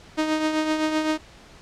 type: tone with tremolo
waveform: sawtooth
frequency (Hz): 311.1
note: D#4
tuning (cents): 0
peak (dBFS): -15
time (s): 0.17-1.18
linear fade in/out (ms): 20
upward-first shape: triangle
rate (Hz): 7.8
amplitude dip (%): 55
effects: pink hiss -48 dBFS RMS until 1.61 s + low-pass 6000 Hz 12 dB/octave